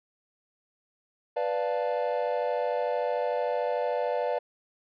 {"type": "chord", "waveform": "triangle", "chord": "B half-diminished seventh", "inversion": "none", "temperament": "equal", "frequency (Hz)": [493.9, 587.3, 698.5, 880], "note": ["B4", "D5", "F5", "A5"], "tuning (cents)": [0, 0, 0, 0], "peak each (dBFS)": [-28, -28, -31, -33], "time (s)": [1.36, 4.39], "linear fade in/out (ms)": 10, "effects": ["resampled to 11025 Hz"]}